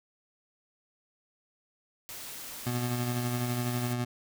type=noise; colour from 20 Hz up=white; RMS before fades=-42 dBFS; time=2.09-3.93 s; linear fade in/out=0 ms
type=tone with tremolo; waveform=25% pulse; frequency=122 Hz; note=B2; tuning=21 cents flat; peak=-24 dBFS; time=2.66-4.05 s; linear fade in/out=10 ms; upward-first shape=sine; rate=12 Hz; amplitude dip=35%
effects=none